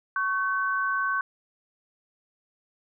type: tone pair together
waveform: sine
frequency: 1108.7 / 1527.9 Hz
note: C#6 / G6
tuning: 0 / -45 cents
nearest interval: tritone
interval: 555 cents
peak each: -27 / -26 dBFS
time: 0.16-1.21 s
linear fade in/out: 2 ms
effects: none

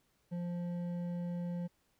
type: tone with hard clipping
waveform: triangle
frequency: 174.61 Hz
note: F3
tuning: in tune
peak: -37 dBFS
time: 0.31-1.68 s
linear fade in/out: 20 ms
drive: 11 dB
effects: pink hiss -75 dBFS RMS until 1.99 s

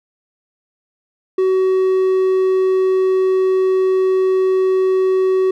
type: tone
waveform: triangle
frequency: 376.4 Hz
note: F#4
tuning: 30 cents sharp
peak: -10 dBFS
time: 1.38-5.51 s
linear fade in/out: 5 ms
effects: none

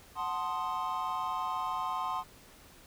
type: chord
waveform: triangle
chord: F# diminished seventh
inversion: none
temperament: equal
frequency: 740 / 880 / 1046.5 / 1244.5 Hz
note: F#5 / A5 / C6 / Eb6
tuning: 0 / 0 / 0 / 0 cents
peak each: -37 / -37 / -32 / -38 dBFS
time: 0.15-2.24 s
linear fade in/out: 50 ms
effects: pink hiss -56 dBFS RMS until 2.86 s

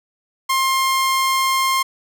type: tone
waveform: sawtooth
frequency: 1061 Hz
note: C6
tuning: 24 cents sharp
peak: -12 dBFS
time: 0.49-1.83 s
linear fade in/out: 10 ms
effects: none

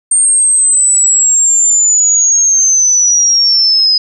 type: linear sweep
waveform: sine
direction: down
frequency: 8700 to 5000 Hz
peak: -6 dBFS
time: 0.11-3.98 s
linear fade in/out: 5 ms
effects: none

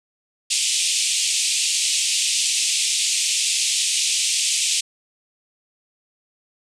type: band-pass noise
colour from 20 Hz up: white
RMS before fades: -21 dBFS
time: 0.5-4.81 s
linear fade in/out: 10 ms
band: 2400 to 9000 Hz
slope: 48 dB/octave
effects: none

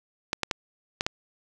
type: clicks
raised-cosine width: 0.2 ms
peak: -8 dBFS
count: 5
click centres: 0.331 / 0.433 / 0.512 / 1.009 / 1.065 s
effects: none

